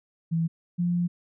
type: tone pair in turn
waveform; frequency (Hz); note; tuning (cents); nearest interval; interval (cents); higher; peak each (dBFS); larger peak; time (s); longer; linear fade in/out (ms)
sine; 164.81 / 174.76; E3 / F3; 0 / +1; minor second; 101; second; -22; neither; 0.31-0.48 / 0.78-1.08; second; 20
effects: none